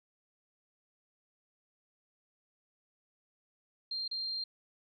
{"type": "tone with dropouts", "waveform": "sine", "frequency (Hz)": 4186, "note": "C8", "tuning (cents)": 0, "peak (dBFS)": -34, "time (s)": [3.91, 4.44], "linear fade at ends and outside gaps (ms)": 5, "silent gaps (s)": [4.079, 4.112], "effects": []}